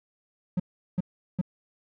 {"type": "tone bursts", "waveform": "triangle", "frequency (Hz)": 180.6, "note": "F#3", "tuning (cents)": -42, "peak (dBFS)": -20, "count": 3, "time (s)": [0.57, 1.414], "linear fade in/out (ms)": 5, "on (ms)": 28, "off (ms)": 380, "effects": []}